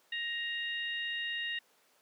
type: harmonic tone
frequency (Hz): 936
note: A#5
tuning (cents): +7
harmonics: 2 / 3 / 4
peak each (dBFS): -36 / -38 / -43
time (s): 0.12-1.59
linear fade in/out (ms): 5
effects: pink hiss -67 dBFS RMS until 2.01 s + high-pass 400 Hz 12 dB/octave